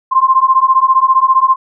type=beating tone pair; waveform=sine; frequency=1045 / 1060 Hz; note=C6 / C6; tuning=-2 / +22 cents; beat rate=15 Hz; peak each=-10 dBFS; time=0.11-1.56 s; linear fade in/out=20 ms; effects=none